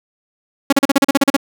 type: tone bursts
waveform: sawtooth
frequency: 277.1 Hz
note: C#4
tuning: 1 cent flat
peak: -4 dBFS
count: 11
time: 0.7-1.366 s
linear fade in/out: 5 ms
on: 26 ms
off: 38 ms
effects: none